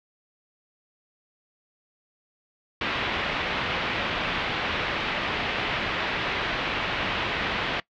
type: low-pass noise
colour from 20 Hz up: white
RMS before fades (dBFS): -28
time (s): 2.81-7.8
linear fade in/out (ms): 2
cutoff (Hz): 3200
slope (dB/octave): 24
effects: noise-tail reverb RT60 0.1 s tail -21 dB re dry + low-pass 5000 Hz 12 dB/octave